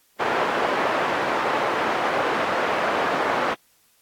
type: band-pass noise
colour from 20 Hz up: pink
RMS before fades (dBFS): -23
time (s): 0.19-3.55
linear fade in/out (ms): 20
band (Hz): 500 to 1500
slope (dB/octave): 12
effects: white hiss -61 dBFS RMS until 4.01 s + AAC 64 kbps